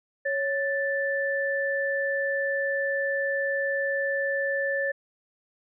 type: tone pair together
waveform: sine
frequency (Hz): 553 / 1760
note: C#5 / A6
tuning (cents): -4 / 0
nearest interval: octave + minor sixth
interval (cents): 2004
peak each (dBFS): -27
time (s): 0.25-4.92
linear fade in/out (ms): 10
effects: none